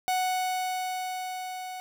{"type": "tone with level ramp", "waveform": "45% pulse", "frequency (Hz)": 740, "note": "F#5", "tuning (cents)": 0, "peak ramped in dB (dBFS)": [-24, -36], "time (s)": [0.08, 1.8], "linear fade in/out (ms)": 0, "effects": []}